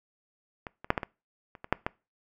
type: clicks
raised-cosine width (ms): 0.5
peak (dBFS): -22 / -26 / -6 / -12 / -18 / -30 / -24 / -7 / -13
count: 9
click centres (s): 0.668 / 0.845 / 0.904 / 0.978 / 1.032 / 1.552 / 1.644 / 1.726 / 1.865
effects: noise-tail reverb RT60 0.3 s tail -23 dB re dry